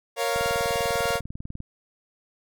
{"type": "chord", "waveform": "sawtooth", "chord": "Bb minor", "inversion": "none", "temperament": "equal", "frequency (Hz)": [466.2, 554.4, 698.5], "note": ["Bb4", "Db5", "F5"], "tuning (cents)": [0, 0, 0], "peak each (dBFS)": -24, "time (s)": [0.16, 1.21], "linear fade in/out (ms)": 50}
{"type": "click train", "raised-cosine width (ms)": 5, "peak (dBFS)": -23, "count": 26, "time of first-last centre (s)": [0.36, 1.604], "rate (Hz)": 20.1}
{"effects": []}